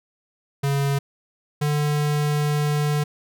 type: tone pair in turn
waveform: square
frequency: 139.8 / 148.11 Hz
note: C#3 / D3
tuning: +15 / +15 cents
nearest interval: minor second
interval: 100 cents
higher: second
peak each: -20 dBFS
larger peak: neither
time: 0.63-0.99 / 1.61-3.04 s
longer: second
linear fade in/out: 10 ms
effects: none